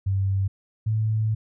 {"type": "tone pair in turn", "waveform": "sine", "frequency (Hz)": [97.1, 109.25], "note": ["G2", "A2"], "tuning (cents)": [-16, -12], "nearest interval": "major second", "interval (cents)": 204, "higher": "second", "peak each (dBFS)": -20, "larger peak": "neither", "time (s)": [[0.06, 0.48], [0.86, 1.35]], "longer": "second", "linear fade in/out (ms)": 10, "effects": []}